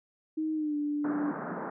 sine tone with pitch glide, 313.3 to 294 Hz, D#4 to D4, +12 to +2 cents, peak -28 dBFS, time 0.37-1.32 s, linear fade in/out 10 ms, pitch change -110 cents, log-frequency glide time 0.54-0.76 s
pink band-pass noise, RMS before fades -37 dBFS, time 1.04-1.7 s, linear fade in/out 5 ms, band 160 to 1600 Hz, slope 48 dB/octave
effects none

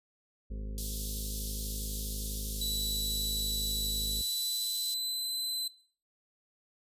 harmonic tone, 52.3 Hz, G#1, 13 cents sharp, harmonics 1 / 2 / 3 / 4 / 5 / 7 / 8 / 9 / 10, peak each -35 / -50 / -55 / -47 / -53 / -59 / -55 / -62 / -59 dBFS, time 0.5-4.22 s, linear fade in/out 10 ms
white high-pass noise, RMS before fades -39 dBFS, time 0.78-4.94 s, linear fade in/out 0 ms, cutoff 3400 Hz, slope 48 dB/octave
sawtooth tone with pitch glide, 3951 to 4039 Hz, B7 to B7, 0 to +38 cents, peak -29 dBFS, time 2.61-5.68 s, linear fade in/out 5 ms, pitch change +38 cents, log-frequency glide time 4-5.27 s
effects noise-tail reverb RT60 0.5 s tail -21 dB re dry + resampled to 32000 Hz

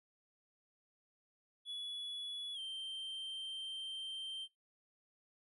triangle tone with pitch glide, 3401 to 3137 Hz, G#7 to G7, +40 to +1 cents, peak -40 dBFS, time 1.65-4.48 s, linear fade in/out 50 ms, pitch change -139 cents, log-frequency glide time 2.54-2.59 s, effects noise-tail reverb RT60 0.2 s tail -21 dB re dry + resampled to 32000 Hz

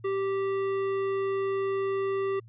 triangle tone with tanh clipping, 390 Hz, G4, 9 cents flat, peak -28 dBFS, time 0.04-2.4 s, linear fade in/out 10 ms, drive 18 dB, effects added 113 Hz sine -48 dBFS peak until 2.48 s + resampled to 8000 Hz

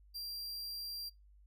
45% pulse tone, 4743 Hz, D8, 16 cents sharp, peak -40 dBFS, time 0.14-1.1 s, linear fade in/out 20 ms, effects noise-tail reverb RT60 0.2 s tail -26 dB re dry + added 50 Hz sine -59 dBFS peak until 1.46 s

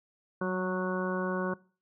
harmonic tone with a mistuned harmonic, 184.3 Hz, F#3, 7 cents flat, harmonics 1 / 2 / 3 / 4 / 5 / 6 / 7 / 8, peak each -32 / -34 / -36 / -47 / -42 / -38 / -48 / -38 dBFS, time 0.41-1.54 s, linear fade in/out 5 ms, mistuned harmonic 1, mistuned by +16 cents, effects noise-tail reverb RT60 0.4 s tail -22 dB re dry

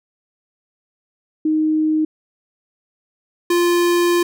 sine / square tone pair in turn, 311.1 / 348.1 Hz, D#4 / F4, 0 / -6 cents, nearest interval major second, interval 194 cents, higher second, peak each -14 dBFS, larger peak neither, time 1.45-2.05 / 3.5-4.23 s, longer second, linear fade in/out 5 ms, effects none

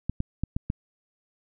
clicks, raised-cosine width 5 ms, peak -14 dBFS, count 5, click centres 0.096 / 0.204 / 0.436 / 0.565 / 0.701 s, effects none

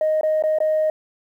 sine tone with dropouts, 622.3 Hz, D#5, in tune, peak -15 dBFS, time 0.01-0.9 s, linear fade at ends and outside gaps 2 ms, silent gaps 0.211-0.232 / 0.424-0.437 / 0.586-0.603 s, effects tanh soft clip ceiling -13 dBFS + 9-bit

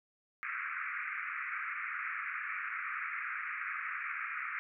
pink band-pass noise, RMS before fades -39 dBFS, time 0.43-4.59 s, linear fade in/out 0 ms, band 1200 to 2400 Hz, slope 96 dB/octave, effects none

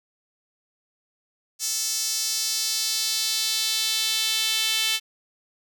sawtooth tone with high-pass filter sweep, 440 Hz, A4, in tune, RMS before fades -25 dBFS, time 1.59-5 s, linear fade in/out 50 ms, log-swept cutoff 5900 to 3100 Hz, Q 2.2, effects none

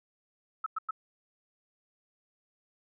sine tone bursts, 1300 Hz, E6, 24 cents flat, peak -29 dBFS, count 3, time 0.64-0.909 s, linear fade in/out 5 ms, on 23 ms, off 100 ms, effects none

